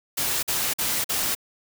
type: noise bursts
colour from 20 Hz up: white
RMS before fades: -25 dBFS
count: 4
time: 0.17-1.351 s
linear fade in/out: 10 ms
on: 260 ms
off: 47 ms
effects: none